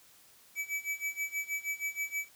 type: tone with tremolo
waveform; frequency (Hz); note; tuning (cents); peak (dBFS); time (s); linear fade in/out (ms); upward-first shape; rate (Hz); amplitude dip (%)
square; 2295; D7; -40; -31; 0.55-2.29; 50; sine; 6.3; 90
effects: white hiss -60 dBFS RMS until 2.35 s